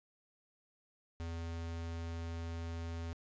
square tone, 83.4 Hz, E2, 21 cents sharp, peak -40 dBFS, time 1.2-3.13 s, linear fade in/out 0 ms, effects resampled to 16000 Hz + 11-bit

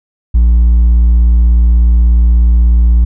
triangle tone with hard clipping, 58.27 Hz, A#1, in tune, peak -3 dBFS, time 0.34-3.05 s, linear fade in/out 10 ms, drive 1 dB, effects none

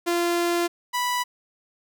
sawtooth tone pair in turn, 345.1 / 985.7 Hz, F4 / B5, -21 / -4 cents, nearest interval octave + tritone, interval 1817 cents, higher second, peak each -17 / -19 dBFS, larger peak first, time 0.06-0.68 / 0.93-1.24 s, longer first, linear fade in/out 20 ms, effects none

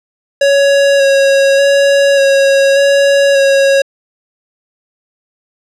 square tone with vibrato, 554 Hz, C#5, 1 cent flat, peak -7 dBFS, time 0.41-3.82 s, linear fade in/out 5 ms, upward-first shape square, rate 0.85 Hz, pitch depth 14 cents each way, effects low-pass 7000 Hz 12 dB/octave

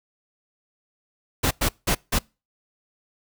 pink noise bursts at uneven times, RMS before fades -21 dBFS, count 4, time 1.43-1.51 / 1.61-1.69 / 1.87-1.95 / 2.12-2.19 s, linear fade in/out 10 ms, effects noise-tail reverb RT60 0.3 s tail -26 dB re dry

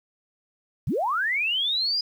sine linear sweep, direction up, 79.8 to 4978 Hz, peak -22 dBFS, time 0.87-2.01 s, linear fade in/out 5 ms, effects 9-bit

